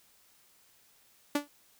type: tone with exponential decay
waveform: sawtooth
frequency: 290.3 Hz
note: D4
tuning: 20 cents flat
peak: -19 dBFS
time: 1.35-1.48 s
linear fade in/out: 5 ms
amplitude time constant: 27 ms
effects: white hiss -64 dBFS RMS until 1.79 s